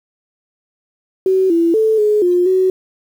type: tone with pitch steps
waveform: sine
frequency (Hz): 378.3 / 335.4 / 439.2 / 421.6 / 355.6 / 374.1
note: F#4 / E4 / A4 / G#4 / F4 / F#4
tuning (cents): +38 / +30 / -3 / +26 / +31 / +19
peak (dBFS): -10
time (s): 1.26-2.7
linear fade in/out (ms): 2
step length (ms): 240
effects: 7-bit